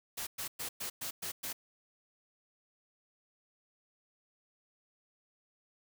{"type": "noise bursts", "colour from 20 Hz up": "white", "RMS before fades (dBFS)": -39, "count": 7, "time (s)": [0.17, 1.53], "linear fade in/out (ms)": 10, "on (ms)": 100, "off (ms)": 110, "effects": []}